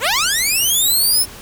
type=linear sweep; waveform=10% pulse; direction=up; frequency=410 to 5380 Hz; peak=-6 dBFS; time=0-1.26 s; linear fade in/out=50 ms; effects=pink hiss -36 dBFS RMS until 1.41 s